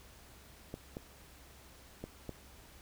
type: clicks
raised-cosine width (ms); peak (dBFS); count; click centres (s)
2; -27; 4; 0.741 / 0.969 / 2.04 / 2.293
effects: added 66 Hz sine -60 dBFS peak until 2.81 s + pink hiss -58 dBFS RMS until 2.81 s